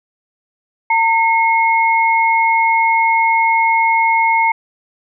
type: tone pair together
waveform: sine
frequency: 910 / 2164 Hz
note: A#5 / C#7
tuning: -42 / -42 cents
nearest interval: octave + minor third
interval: 1500 cents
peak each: -12 / -15 dBFS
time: 0.9-4.52 s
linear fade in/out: 5 ms
effects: none